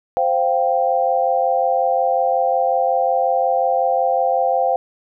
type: chord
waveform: sine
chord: C suspended fourth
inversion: none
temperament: equal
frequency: 523.3 / 698.5 / 784 Hz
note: C5 / F5 / G5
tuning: 0 / 0 / 0 cents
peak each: -19 dBFS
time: 0.17-4.76 s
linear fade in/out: 0 ms
effects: none